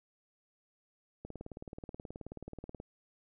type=click train; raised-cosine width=2 ms; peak=-30 dBFS; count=30; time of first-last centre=1.25-2.801 s; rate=18.7 Hz; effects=none